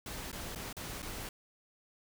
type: noise with dropouts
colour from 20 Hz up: pink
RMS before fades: -42 dBFS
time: 0.06-1.29 s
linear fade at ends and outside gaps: 2 ms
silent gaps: 0.316-0.328 / 0.55-0.558 / 0.728-0.767 / 1.021-1.027 s
effects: none